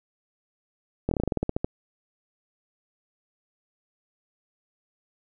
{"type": "slowing click train", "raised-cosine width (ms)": 2, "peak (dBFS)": -11, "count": 13, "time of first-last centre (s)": [1.09, 1.645], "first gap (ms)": 23, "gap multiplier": 1.12, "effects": []}